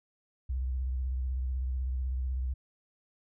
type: tone with vibrato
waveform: sine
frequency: 64.1 Hz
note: C2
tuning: 35 cents flat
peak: -29 dBFS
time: 0.49-2.54 s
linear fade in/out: 10 ms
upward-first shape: square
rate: 16 Hz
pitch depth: 62 cents each way
effects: none